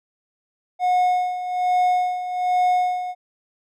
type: tone with tremolo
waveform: triangle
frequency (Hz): 726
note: F#5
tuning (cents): -33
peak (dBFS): -13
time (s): 0.79-3.15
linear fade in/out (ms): 50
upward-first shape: sine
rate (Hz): 1.2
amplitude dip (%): 70
effects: none